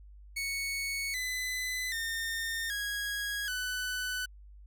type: tone with pitch steps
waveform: sawtooth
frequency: 2217 / 2010 / 1821.7 / 1651.3 / 1496.9 Hz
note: C#7 / B6 / A#6 / G#6 / F#6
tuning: 0 / +30 / -40 / -10 / +20 cents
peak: -29 dBFS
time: 0.36-4.26 s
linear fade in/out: 10 ms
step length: 780 ms
effects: added 50 Hz sine -49 dBFS peak until 4.66 s